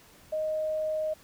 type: tone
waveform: sine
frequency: 622.3 Hz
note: D#5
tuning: in tune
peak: -27 dBFS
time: 0.32-1.14 s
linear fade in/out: 10 ms
effects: pink hiss -56 dBFS RMS until 1.23 s